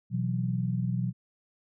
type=chord; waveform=sine; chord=B suspended fourth; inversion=none; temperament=equal; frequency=123.47 / 164.81 / 185 Hz; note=B2 / E3 / F#3; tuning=0 / 0 / 0 cents; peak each=-29 / -33 / -31 dBFS; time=0.1-1.13 s; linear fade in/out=50 ms; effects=none